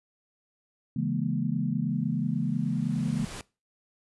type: chord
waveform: sine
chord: A# half-diminished seventh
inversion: first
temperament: equal with one note detuned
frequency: 138.59 / 164.81 / 207.7 / 237.6 Hz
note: C#3 / E3 / G#3 / A#3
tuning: 0 / 0 / 0 / +33 cents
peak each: -31 dBFS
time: 0.96-3.25 s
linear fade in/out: 5 ms
type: noise with exponential growth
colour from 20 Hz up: pink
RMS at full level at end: -38 dBFS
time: 1.89-3.41 s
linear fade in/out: 1 ms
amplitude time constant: 330 ms
effects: noise-tail reverb RT60 0.3 s tail -22 dB re dry + resampled to 24000 Hz